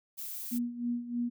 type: noise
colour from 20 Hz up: violet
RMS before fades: -40 dBFS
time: 0.17-0.59 s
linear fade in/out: 20 ms
type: tone with tremolo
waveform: sine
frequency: 240 Hz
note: B3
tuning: 49 cents flat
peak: -28 dBFS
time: 0.51-1.3 s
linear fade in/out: 20 ms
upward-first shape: sine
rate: 3.2 Hz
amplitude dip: 75%
effects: none